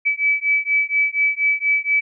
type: beating tone pair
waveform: sine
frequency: 2295 / 2299.2 Hz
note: D7 / D7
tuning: -40 / -37 cents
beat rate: 4.2 Hz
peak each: -19 dBFS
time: 0.05-2.01 s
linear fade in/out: 20 ms
effects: none